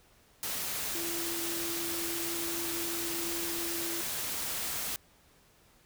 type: tone in noise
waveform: sine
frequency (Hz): 337.5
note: E4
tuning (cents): +41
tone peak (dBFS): -38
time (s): 0.95-4.01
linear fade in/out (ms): 0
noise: white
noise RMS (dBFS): -35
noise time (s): 0.43-4.96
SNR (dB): -6
effects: pink hiss -63 dBFS RMS until 5.85 s